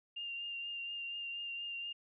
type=tone with vibrato; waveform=sine; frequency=2794 Hz; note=F7; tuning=in tune; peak=-39 dBFS; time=0.16-1.93 s; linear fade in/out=10 ms; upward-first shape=triangle; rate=4.2 Hz; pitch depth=23 cents each way; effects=none